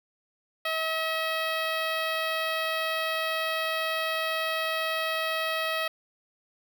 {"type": "tone with notch filter", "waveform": "10% pulse", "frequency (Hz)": 642, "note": "E5", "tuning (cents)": -46, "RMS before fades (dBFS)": -29, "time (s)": [0.65, 5.88], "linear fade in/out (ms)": 5, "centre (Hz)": 8200, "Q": 0.78, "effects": []}